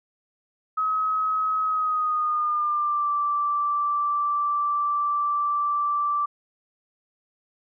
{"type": "tone with pitch glide", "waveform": "sine", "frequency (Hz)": [1275, 1169.2], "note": ["D#6", "D6"], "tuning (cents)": [42, -8], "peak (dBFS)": -21, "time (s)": [0.77, 6.26], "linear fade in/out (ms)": 10, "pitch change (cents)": -150, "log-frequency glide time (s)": [1.63, 3.11], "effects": []}